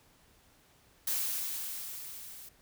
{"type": "noise with level ramp", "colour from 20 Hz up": "blue", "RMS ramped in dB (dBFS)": [-31, -49], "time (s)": [1.07, 2.49], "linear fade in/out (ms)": 5, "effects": ["pink hiss -64 dBFS RMS until 2.61 s"]}